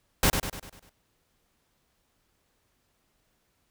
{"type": "noise with echo", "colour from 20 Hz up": "pink", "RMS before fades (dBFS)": -21, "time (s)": [0.23, 0.3], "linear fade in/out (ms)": 2, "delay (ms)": 99, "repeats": 6, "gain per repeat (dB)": -6, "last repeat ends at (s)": 0.894, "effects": ["pink hiss -72 dBFS RMS until 3.7 s"]}